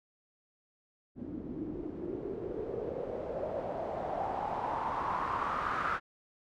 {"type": "noise with low-pass filter sweep", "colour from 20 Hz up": "white", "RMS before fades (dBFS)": -36, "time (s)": [1.15, 6], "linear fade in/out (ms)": 50, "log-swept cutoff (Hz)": [260, 1400], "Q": 4.8, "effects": []}